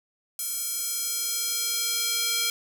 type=tone with high-pass filter sweep; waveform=square; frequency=463.3 Hz; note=A#4; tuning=11 cents flat; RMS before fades=-28 dBFS; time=0.39-2.5 s; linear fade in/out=2 ms; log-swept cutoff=8600 to 3300 Hz; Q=0.91; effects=8-bit